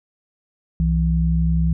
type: tone pair together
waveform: sine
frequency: 64.24 / 164.81 Hz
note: C2 / E3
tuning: -31 / 0 cents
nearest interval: octave + major third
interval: 1631 cents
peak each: -18 dBFS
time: 0.8-1.73 s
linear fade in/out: 0 ms
effects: none